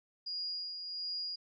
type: tone with tremolo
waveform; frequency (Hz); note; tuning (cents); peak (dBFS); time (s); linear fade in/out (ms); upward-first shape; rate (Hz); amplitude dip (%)
sine; 4862; D#8; -41; -35; 0.26-1.36; 10; sine; 1.4; 45
effects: none